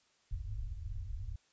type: low-pass noise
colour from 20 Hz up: pink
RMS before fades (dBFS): -40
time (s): 0.31-1.36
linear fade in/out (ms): 5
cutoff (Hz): 110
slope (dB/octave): 96
effects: white hiss -71 dBFS RMS until 1.52 s + resampled to 16000 Hz